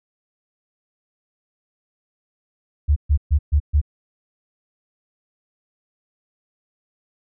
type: tone bursts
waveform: sine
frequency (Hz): 73.42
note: D2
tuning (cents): 0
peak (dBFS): -12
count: 5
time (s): 2.88-3.815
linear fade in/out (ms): 20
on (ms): 83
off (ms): 130
effects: none